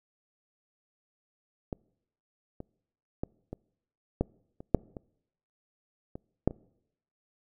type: clicks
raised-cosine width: 2 ms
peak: -20 / -26 / -18 / -24 / -12 / -30 / -6 / -26 / -26 / -9 / -28 dBFS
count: 11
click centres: 1.728 / 2.604 / 3.235 / 3.53 / 4.21 / 4.605 / 4.747 / 4.968 / 6.155 / 6.476 / 6.509 s
effects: noise-tail reverb RT60 0.8 s tail -26 dB re dry